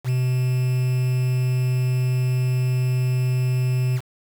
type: tone with quantisation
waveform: triangle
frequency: 126.8 Hz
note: B2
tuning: 46 cents sharp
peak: -16 dBFS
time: 0.04-4.01 s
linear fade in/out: 50 ms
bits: 6
effects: none